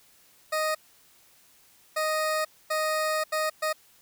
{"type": "tone bursts at uneven times", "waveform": "20% pulse", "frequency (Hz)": 622.3, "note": "D#5", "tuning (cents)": 0, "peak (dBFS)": -20, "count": 5, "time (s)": [[0.52, 0.75], [1.96, 2.45], [2.7, 3.24], [3.32, 3.5], [3.62, 3.73]], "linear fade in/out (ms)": 10, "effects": ["white hiss -59 dBFS RMS until 4.01 s"]}